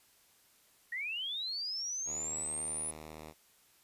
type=linear sweep; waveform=sine; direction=up; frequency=1849 to 9956 Hz; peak=-35 dBFS; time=0.92-2.91 s; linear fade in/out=5 ms
type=tone; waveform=5% pulse; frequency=77.78 Hz; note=D#2; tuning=in tune; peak=-35 dBFS; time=2.05-3.34 s; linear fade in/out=50 ms
effects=white hiss -66 dBFS RMS until 3.83 s + resampled to 32000 Hz